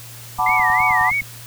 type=chord; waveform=sine; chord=B minor seventh; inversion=second; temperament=equal; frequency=740 / 880 / 987.8 / 1174.7 Hz; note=F#5 / A5 / B5 / D6; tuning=0 / 0 / 0 / 0 cents; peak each=-21 dBFS; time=0.38-1.11 s; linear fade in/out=20 ms
type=click train; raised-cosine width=5 ms; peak=-24 dBFS; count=9; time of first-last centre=0.39-1.219 s; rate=9.65 Hz
type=tone with vibrato; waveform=sine; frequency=2031 Hz; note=B6; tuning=48 cents sharp; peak=-17 dBFS; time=0.46-1.21 s; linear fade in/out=5 ms; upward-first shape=sine; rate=3.2 Hz; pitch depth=180 cents each way
effects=added 117 Hz sine -39 dBFS peak until 1.46 s + white hiss -39 dBFS RMS until 1.46 s